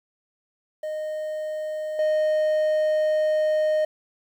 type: tone with level steps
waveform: triangle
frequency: 617 Hz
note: D#5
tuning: 15 cents flat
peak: -25 / -17 dBFS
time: 0.83-3.85 s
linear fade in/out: 5 ms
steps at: 1.99 s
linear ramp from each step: 2 ms
effects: 9-bit